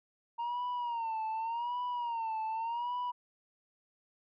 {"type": "tone with vibrato", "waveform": "sine", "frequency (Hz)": 930, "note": "A#5", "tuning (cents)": -4, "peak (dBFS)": -30, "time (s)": [0.38, 3.12], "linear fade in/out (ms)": 20, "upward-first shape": "sine", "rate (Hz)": 0.86, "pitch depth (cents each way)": 100, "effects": ["tanh soft clip ceiling -32 dBFS"]}